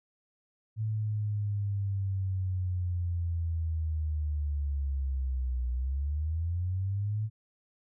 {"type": "linear two-way sweep", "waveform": "sine", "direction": "down then up", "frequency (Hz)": [110, 60.9, 110], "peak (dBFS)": -28, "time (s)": [0.76, 7.3], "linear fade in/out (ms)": 50, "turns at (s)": 5.71, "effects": []}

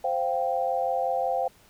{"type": "chord", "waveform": "sine", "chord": "C suspended fourth", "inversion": "none", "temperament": "equal", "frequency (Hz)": [523.3, 698.5, 784], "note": ["C5", "F5", "G5"], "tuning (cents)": [0, 0, 0], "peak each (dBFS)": -28, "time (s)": [0.04, 1.48], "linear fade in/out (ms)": 5, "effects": ["pink hiss -57 dBFS RMS until 1.69 s"]}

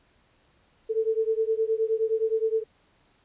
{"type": "beating tone pair", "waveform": "sine", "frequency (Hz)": [440, 449.6], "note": ["A4", "A4"], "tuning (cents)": [0, 37], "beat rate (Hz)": 9.6, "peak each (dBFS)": [-25, -26], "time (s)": [0.89, 2.64], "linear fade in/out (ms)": 20, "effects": ["pink hiss -64 dBFS RMS until 3.24 s", "resampled to 8000 Hz"]}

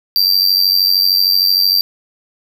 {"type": "tone with amplitude modulation", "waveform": "square", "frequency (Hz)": 4699, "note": "D8", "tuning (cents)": 0, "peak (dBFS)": -7, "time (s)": [0.16, 1.81], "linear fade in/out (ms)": 0, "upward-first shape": "sine", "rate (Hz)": 93.1, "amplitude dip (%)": 80, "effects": []}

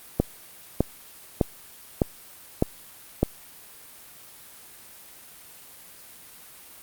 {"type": "click train", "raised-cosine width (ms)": 2, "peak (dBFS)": -5, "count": 6, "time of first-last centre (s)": [0.2, 3.23], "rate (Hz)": 1.65, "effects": ["white hiss -47 dBFS RMS until 6.82 s", "Opus 32 kbps"]}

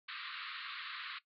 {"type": "band-pass noise", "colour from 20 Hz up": "pink", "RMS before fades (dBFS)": -45, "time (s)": [0.08, 1.19], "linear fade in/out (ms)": 10, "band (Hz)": [1100, 4400], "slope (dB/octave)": 96, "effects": ["noise-tail reverb RT60 0.1 s tail -17 dB re dry"]}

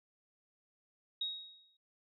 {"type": "tone with exponential decay", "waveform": "sine", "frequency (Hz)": 3776, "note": "A#7", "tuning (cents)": 22, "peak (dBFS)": -32, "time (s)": [1.21, 1.77], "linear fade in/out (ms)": 5, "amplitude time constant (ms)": 120, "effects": []}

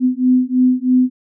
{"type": "beating tone pair", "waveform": "sine", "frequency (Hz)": [252, 255.1], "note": ["B3", "C4"], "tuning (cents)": [35, -44], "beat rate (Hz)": 3.1, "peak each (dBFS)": -14, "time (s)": [0, 1.1], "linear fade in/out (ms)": 50, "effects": []}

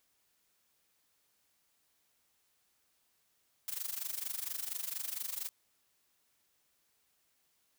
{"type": "noise with amplitude modulation", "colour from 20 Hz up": "blue", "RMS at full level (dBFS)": -36, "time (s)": [3.68, 5.49], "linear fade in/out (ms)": 0, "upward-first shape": "sine", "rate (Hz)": 24.3, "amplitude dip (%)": 85, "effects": ["white hiss -75 dBFS RMS until 7.78 s"]}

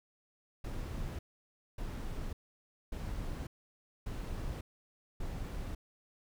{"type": "noise bursts", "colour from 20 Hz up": "brown", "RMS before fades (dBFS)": -39, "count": 5, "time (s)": [0.64, 5.75], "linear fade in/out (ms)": 5, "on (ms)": 550, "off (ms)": 590, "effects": []}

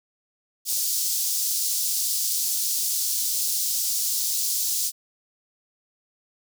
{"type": "high-pass noise", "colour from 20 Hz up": "pink", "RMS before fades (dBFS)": -25, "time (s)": [0.65, 4.92], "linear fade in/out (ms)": 50, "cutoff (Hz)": 4900, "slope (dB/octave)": 24, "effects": []}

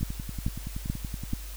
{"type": "two click trains", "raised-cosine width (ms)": 5, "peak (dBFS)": [-15, -22], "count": [4, 15], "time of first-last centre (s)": [[0.03, 1.334], [0.01, 1.331]], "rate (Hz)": [2.3, 10.6], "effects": ["added 50 Hz sine -37 dBFS peak until 1.56 s", "white hiss -46 dBFS RMS until 1.56 s"]}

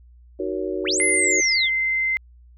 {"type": "chord", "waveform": "sine", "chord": "D# minor seventh", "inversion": "none", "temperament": "just", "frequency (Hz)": [311.1, 373.4, 466.7, 560], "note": ["D#4", "F#4", "A#4", "C#5"], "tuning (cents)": [0, 16, 2, 18], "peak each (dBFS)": [-30, -26, -31, -31], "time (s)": [0.39, 1.41], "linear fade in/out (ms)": 10}
{"type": "linear two-way sweep", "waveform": "sine", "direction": "up then down", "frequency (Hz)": [659.3, 10360, 3034], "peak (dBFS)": -20, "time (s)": [0.84, 1.7], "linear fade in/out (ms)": 50, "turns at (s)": 1.03}
{"type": "tone", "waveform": "sine", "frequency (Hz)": 2074, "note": "C7", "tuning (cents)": -16, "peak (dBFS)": -19, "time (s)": [1, 2.17], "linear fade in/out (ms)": 0}
{"effects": ["added 60 Hz sine -46 dBFS peak until 2.57 s"]}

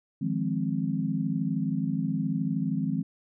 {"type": "chord", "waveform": "sine", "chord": "F minor seventh", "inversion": "third", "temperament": "equal", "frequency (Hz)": [155.56, 174.61, 207.7, 261.6], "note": ["Eb3", "F3", "Ab3", "C4"], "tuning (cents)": [0, 0, 0, 0], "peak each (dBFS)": -31, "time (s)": [0.21, 3.03], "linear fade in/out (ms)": 10, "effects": []}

